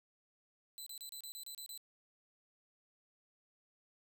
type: tone bursts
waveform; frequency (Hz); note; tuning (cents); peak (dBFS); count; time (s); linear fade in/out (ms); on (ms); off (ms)
15% pulse; 4014; B7; +27; -39; 9; 0.78-1.776; 0; 84; 30
effects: none